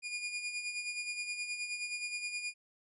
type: tone with tremolo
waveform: sawtooth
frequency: 2433 Hz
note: D#7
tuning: 39 cents flat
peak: -31 dBFS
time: 0.02-2.54 s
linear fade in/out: 50 ms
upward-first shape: sine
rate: 9.5 Hz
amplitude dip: 55%
effects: resampled to 24000 Hz